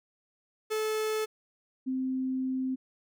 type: tone pair in turn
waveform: 45% pulse / sine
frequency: 433.7 / 260.3 Hz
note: A4 / C4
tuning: -25 / -9 cents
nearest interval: major sixth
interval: 884 cents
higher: first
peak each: -28 dBFS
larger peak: neither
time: 0.7-1.26 / 1.86-2.76 s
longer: second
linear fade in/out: 20 ms
effects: none